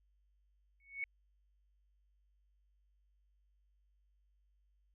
sine tone with exponential growth, 2217 Hz, C#7, in tune, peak -33 dBFS, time 0.8-1.04 s, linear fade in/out 1 ms, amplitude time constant 52 ms, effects added 50 Hz sine -70 dBFS peak until 4.94 s

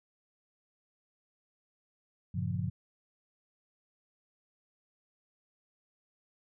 sine chord, G half-diminished seventh, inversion none, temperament just, 98 / 117.6 / 141.12 / 176.4 Hz, G2 / Bb2 / Db3 / F3, 0 / +16 / +31 / +18 cents, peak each -35 / -37 / -37 / -36 dBFS, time 2.34-2.7 s, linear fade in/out 10 ms, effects none

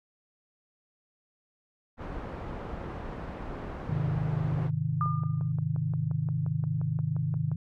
pink low-pass noise, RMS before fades -38 dBFS, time 1.97-4.71 s, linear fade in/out 50 ms, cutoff 1200 Hz, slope 12 dB/octave
sine chord, Ab major, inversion none, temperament equal, 103.83 / 130.81 / 155.56 Hz, Ab2 / C3 / Eb3, 0 / 0 / 0 cents, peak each -34 / -31 / -29 dBFS, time 3.89-7.56 s, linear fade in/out 5 ms
sine tone with exponential decay, 1206 Hz, D6, 46 cents sharp, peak -25 dBFS, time 5.01-5.52 s, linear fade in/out 1 ms, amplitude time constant 110 ms
click train, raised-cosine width 1 ms, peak -31 dBFS, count 15, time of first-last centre 5.06-7.516 s, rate 5.7 Hz
effects none

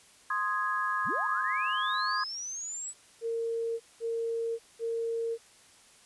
sine chord, Ab major, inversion first, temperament equal, 1046.5 / 1244.5 / 1661.2 Hz, C6 / Eb6 / Ab6, 0 / 0 / 0 cents, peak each -32 dBFS, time 0.3-2.24 s, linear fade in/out 5 ms
sine linear sweep, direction up, 43.65 to 8000 Hz, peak -35 dBFS, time 1.04-2.94 s, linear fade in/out 50 ms
sine tone bursts, 459.3 Hz, A#4, 26 cents flat, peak -29 dBFS, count 3, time 3.21-5.38 s, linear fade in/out 50 ms, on 590 ms, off 200 ms
effects white hiss -58 dBFS RMS until 6.05 s + resampled to 24000 Hz

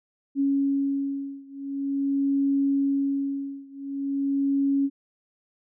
sine beating tone pair, 276.9 / 277.35 Hz, C#4 / C#4, -2 / +1 cents, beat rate 0.45 Hz, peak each -25 / -26 dBFS, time 0.35-4.9 s, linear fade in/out 50 ms, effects none

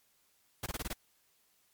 pink noise bursts, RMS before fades -37 dBFS, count 6, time 0.63-0.932 s, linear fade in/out 5 ms, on 32 ms, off 22 ms, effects white hiss -71 dBFS RMS until 1.73 s + MP3 96 kbps

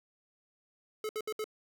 square tone bursts, 430.9 Hz, A4, 36 cents flat, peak -34 dBFS, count 4, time 1.04-1.442 s, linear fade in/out 2 ms, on 51 ms, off 66 ms, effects none

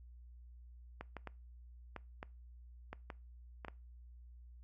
clicks, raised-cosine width 0.5 ms, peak -29 dBFS, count 9, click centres 1.01 / 1.167 / 1.273 / 1.963 / 2.229 / 2.93 / 3.102 / 3.648 / 3.683 s, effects noise-tail reverb RT60 0.3 s tail -23 dB re dry + added 60 Hz sine -53 dBFS peak until 4.63 s

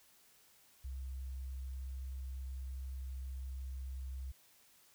sine tone, 65.41 Hz, C2, in tune, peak -40 dBFS, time 0.84-4.32 s, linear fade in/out 10 ms, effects white hiss -66 dBFS RMS until 4.94 s

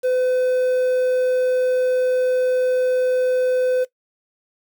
triangle tone with quantisation, 507 Hz, B4, 45 cents sharp, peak -14 dBFS, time 0.03-3.85 s, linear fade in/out 20 ms, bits 7, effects noise-tail reverb RT60 0.1 s tail -17 dB re dry

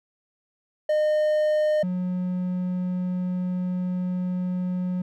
triangle tone pair in turn, 610 / 181.35 Hz, D#5 / F#3, -34 / -34 cents, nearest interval octave + major sixth, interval 2100 cents, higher first, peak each -17 / -22 dBFS, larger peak first, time 0.89-1.83 / 1.83-5.02 s, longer second, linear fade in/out 5 ms, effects none

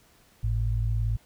sine tone pair together, 51.95 / 110 Hz, G#1 / A2, +1 / 0 cents, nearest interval octave + minor second, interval 1299 cents, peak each -26 dBFS, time 0.43-1.17 s, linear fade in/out 10 ms, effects pink hiss -60 dBFS RMS until 1.25 s

